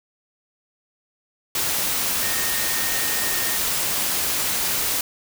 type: tone in noise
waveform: sine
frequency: 1843 Hz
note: A#6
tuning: 20 cents flat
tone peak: -31 dBFS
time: 2.23-3.57 s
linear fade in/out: 2 ms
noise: white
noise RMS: -23 dBFS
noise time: 1.55-5.01 s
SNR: -11 dB
effects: none